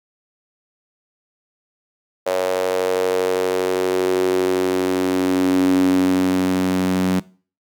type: tone with high-pass filter sweep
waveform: sawtooth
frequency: 92.5 Hz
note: F#2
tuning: in tune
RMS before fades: -18 dBFS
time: 2.26-7.2 s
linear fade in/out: 10 ms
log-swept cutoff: 540 to 210 Hz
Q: 5.9
effects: noise-tail reverb RT60 0.4 s tail -21 dB re dry